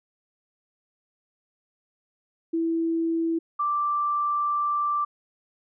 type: tone pair in turn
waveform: sine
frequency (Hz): 329.6 / 1174.6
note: E4 / D6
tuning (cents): 0 / 0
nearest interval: octave + minor seventh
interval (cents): 2200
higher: second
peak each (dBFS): -22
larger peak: neither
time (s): 2.53-3.39 / 3.59-5.05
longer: second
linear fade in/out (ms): 10
effects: none